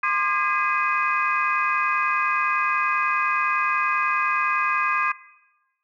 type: tone cluster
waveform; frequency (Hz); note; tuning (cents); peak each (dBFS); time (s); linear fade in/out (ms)
sine; 1053 / 1203 / 1632 / 2040 / 2505; C6 / D6 / G#6 / C7 / D#7; +11 / +41 / -31 / -44 / +11; -27 / -24 / -26 / -29 / -26; 0.03-5.12; 5
effects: noise-tail reverb RT60 1.0 s tail -18 dB re dry + tanh soft clip ceiling -9 dBFS